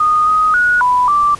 sine tone with pitch steps, 1233 / 1252 / 1457 / 992 / 1172 Hz, D#6 / D#6 / F#6 / B5 / D6, -16 / +10 / -27 / +7 / -4 cents, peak -9 dBFS, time 0-1.35 s, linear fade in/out 5 ms, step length 270 ms, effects pink hiss -36 dBFS RMS until 1.39 s + resampled to 24000 Hz

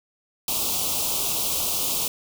white band-stop noise, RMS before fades -25 dBFS, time 0.48-2.08 s, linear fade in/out 2 ms, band 1200 to 2600 Hz, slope 48 dB/octave, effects none

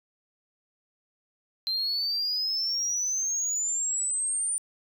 sine exponential sweep, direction up, 4100 to 9190 Hz, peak -24 dBFS, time 1.67-4.58 s, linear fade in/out 0 ms, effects tanh soft clip ceiling -23 dBFS + 11-bit

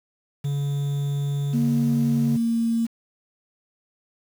triangle tone, 141.9 Hz, C#3, 41 cents sharp, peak -20 dBFS, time 0.44-2.37 s, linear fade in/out 10 ms
sine tone with pitch glide, 234.5 to 229.7 Hz, A#3 to A#3, +11 to -25 cents, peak -19 dBFS, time 1.53-2.87 s, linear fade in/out 20 ms, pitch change -36 cents, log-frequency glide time 1.71-2.69 s
effects tanh soft clip ceiling -10 dBFS + 7-bit

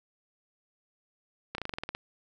slowing click train, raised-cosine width 0.3 ms, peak -18 dBFS, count 10, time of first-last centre 1.55-1.95 s, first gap 32 ms, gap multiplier 1.08, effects none

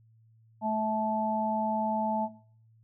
harmonic tone, 217.5 Hz, A3, 20 cents flat, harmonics 1 / 3 / 4, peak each -31 / -33 / -29 dBFS, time 0.61-2.29 s, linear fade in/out 50 ms, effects noise-tail reverb RT60 0.5 s tail -17 dB re dry + added 112 Hz sine -58 dBFS peak until 2.83 s

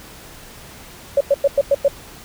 sine tone bursts, 560 Hz, C#5, 18 cents sharp, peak -10 dBFS, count 6, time 1.17-1.882 s, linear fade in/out 5 ms, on 37 ms, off 98 ms, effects pink hiss -40 dBFS RMS until 2.24 s

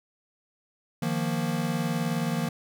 square chord, Eb suspended second, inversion none, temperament equal, 155.56 / 174.61 / 233.1 Hz, Eb3 / F3 / Bb3, 0 / 0 / 0 cents, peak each -31 dBFS, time 1.02-2.49 s, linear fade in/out 5 ms, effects none

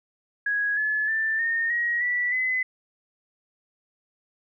sine tone with pitch steps, 1661.2 / 1716.8 / 1774.3 / 1833.7 / 1895 / 1958.5 / 2024 Hz, G#6 / A6 / A6 / A#6 / A#6 / B6 / B6, 0 / -43 / +14 / -29 / +28 / -15 / +42 cents, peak -22 dBFS, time 0.46-2.63 s, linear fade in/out 5 ms, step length 310 ms, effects none

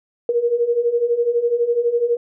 sine beating tone pair, 466.2 / 478.2 Hz, A#4 / A#4, 0 / +44 cents, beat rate 12 Hz, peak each -21 / -17 dBFS, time 0.29-2.17 s, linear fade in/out 2 ms, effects none

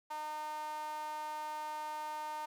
sawtooth tone with high-pass filter, 305.1 Hz, D#4, 34 cents flat, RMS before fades -41 dBFS, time 0.1-2.46 s, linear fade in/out 10 ms, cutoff 870 Hz, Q 7, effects none

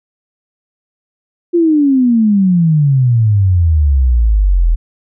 sine exponential sweep, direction down, 352.4 to 39.5 Hz, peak -7 dBFS, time 1.53-4.76 s, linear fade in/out 20 ms, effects none

